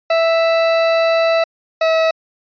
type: tone pair in turn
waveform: 40% pulse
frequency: 659.3 / 646.9 Hz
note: E5 / E5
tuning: 0 / -33 cents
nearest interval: unison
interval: 33 cents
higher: first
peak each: -11 dBFS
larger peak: neither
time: 0.1-1.44 / 1.81-2.11 s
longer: first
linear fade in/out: 5 ms
effects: resampled to 11025 Hz